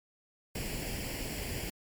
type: noise with comb filter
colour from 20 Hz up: pink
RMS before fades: -37 dBFS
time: 0.55-1.7 s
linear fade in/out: 5 ms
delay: 0.4 ms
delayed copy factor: +0.7
effects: MP3 96 kbps